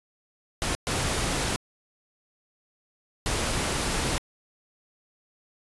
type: noise bursts at uneven times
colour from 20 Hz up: pink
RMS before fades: -27 dBFS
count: 3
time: 0.62-0.75 / 0.87-1.56 / 3.26-4.18 s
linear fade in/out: 0 ms
effects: resampled to 24000 Hz